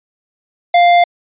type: tone with hard clipping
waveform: sine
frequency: 698.5 Hz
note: F5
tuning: in tune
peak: -8 dBFS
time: 0.74-1.04 s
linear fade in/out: 5 ms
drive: 13 dB
effects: resampled to 8000 Hz